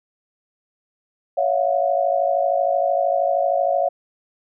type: tone cluster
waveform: sine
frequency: 559 / 667 / 720 Hz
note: C#5 / E5 / F#5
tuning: +14 / +20 / -47 cents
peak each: -21 dBFS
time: 1.37-3.89 s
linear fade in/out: 10 ms
effects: none